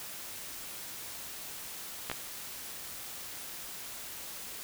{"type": "clicks", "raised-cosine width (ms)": 0.3, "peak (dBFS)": -17, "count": 2, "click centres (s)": [2.099, 2.115], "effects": ["white hiss -43 dBFS RMS until 4.63 s"]}